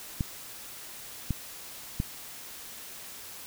clicks, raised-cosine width 5 ms, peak -15 dBFS, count 3, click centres 0.208 / 1.307 / 2.001 s, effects white hiss -44 dBFS RMS until 3.46 s

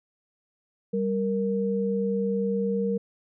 sine tone pair together, 196.01 / 466.2 Hz, G3 / A#4, 0 / 0 cents, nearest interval octave + minor third, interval 1500 cents, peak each -26 dBFS, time 0.93-2.98 s, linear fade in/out 10 ms, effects none

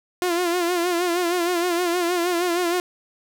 sawtooth tone with vibrato, 350 Hz, F4, 4 cents sharp, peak -16 dBFS, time 0.22-2.8 s, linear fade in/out 0 ms, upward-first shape sine, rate 6.4 Hz, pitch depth 66 cents each way, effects none

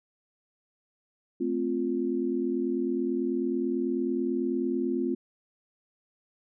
sine chord, F major, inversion first, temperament equal with one note detuned, 220 / 260.1 / 349.2 Hz, A3 / C4 / F4, 0 / -10 / 0 cents, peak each -33 / -29 / -29 dBFS, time 1.4-5.15 s, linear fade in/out 10 ms, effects none

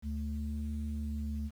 sine tone pair together, 73.42 / 219.6 Hz, D2 / A3, 0 / -3 cents, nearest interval octave + perfect fifth, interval 1897 cents, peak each -34 / -38 dBFS, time 0.02-1.51 s, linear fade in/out 50 ms, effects tanh soft clip ceiling -26 dBFS + 10-bit

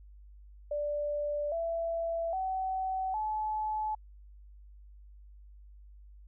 sine tone with pitch steps, 587.3 / 666.9 / 757.2 / 859.9 Hz, D5 / E5 / F#5 / A5, 0 / +20 / +40 / -40 cents, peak -30 dBFS, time 0.71-3.95 s, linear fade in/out 5 ms, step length 810 ms, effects added 50 Hz sine -50 dBFS peak until 6.27 s

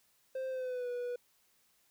triangle tone with pitch glide, 523.3 to 488.3 Hz, C5 to B4, 0 to -20 cents, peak -33 dBFS, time 0.35-1.16 s, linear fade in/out 5 ms, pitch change -120 cents, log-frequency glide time 0.49-0.89 s, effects white hiss -71 dBFS RMS until 1.9 s

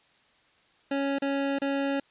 25% pulse tone with dropouts, 277.2 Hz, C#4, in tune, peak -22 dBFS, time 0.91-2 s, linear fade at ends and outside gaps 5 ms, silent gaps 1.186-1.22 / 1.587-1.617 s, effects white hiss -63 dBFS RMS until 2.1 s + resampled to 8000 Hz

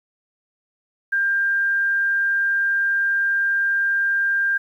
sine tone, 1595 Hz, G6, 30 cents sharp, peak -17 dBFS, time 1.12-4.58 s, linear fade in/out 10 ms, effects 9-bit

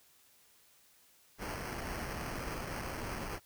pink noise with sample-and-hold, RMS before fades -40 dBFS, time 1.38-3.4 s, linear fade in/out 50 ms, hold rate 3675 Hz, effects white hiss -65 dBFS RMS until 3.45 s

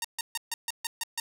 5% pulse tone bursts, 925 Hz, A#5, 14 cents flat, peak -17 dBFS, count 8, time 0.02-1.2 s, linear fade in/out 2 ms, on 25 ms, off 140 ms, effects none

